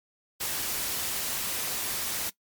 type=noise; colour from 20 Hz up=white; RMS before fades=-31 dBFS; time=0.4-2.3 s; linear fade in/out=10 ms; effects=noise-tail reverb RT60 0.1 s tail -19 dB re dry + MP3 96 kbps